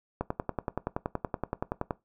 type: click train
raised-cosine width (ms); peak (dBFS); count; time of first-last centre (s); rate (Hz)
1; -15; 19; 0.21-1.908; 10.6
effects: noise-tail reverb RT60 0.2 s tail -19 dB re dry